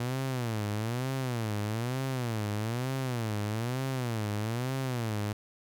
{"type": "tone with vibrato", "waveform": "sawtooth", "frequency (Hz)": 117.7, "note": "A#2", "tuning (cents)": 17, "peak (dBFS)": -26, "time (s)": [0, 5.33], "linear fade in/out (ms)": 5, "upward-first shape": "sine", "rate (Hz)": 1.1, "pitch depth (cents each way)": 220, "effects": []}